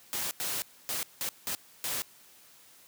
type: noise bursts at uneven times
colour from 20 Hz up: white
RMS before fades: -33 dBFS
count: 6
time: 0.13-0.31 / 0.4-0.62 / 0.89-1.03 / 1.21-1.29 / 1.47-1.55 / 1.84-2.02 s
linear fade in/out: 0 ms
effects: white hiss -57 dBFS RMS until 2.87 s + high-pass 80 Hz 12 dB/octave